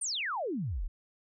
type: exponential sweep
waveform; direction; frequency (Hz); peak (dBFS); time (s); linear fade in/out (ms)
sine; down; 9690 to 30.21; -31; 0.01-0.88; 10
effects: none